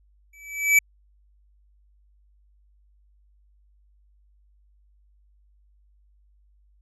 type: tone with exponential growth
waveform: square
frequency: 2302 Hz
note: D7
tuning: 35 cents flat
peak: -12 dBFS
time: 0.33-0.79 s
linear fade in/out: 5 ms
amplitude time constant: 100 ms
effects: added 50 Hz sine -57 dBFS peak until 6.81 s + resampled to 32000 Hz